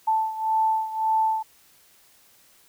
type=beating tone pair; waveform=sine; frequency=880 / 881.8 Hz; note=A5 / A5; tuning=0 / +4 cents; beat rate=1.8 Hz; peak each=-22 / -26 dBFS; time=0.07-1.43 s; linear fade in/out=10 ms; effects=white hiss -57 dBFS RMS until 2.68 s